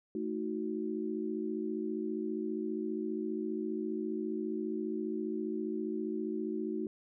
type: chord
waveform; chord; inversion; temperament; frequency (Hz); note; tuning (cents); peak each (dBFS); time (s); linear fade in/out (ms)
sine; D# diminished; second; equal with one note detuned; 220 / 315.1 / 370; A3 / D#4 / F#4; 0 / +22 / 0; -38 / -37 / -37; 0.15-6.87; 2
effects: none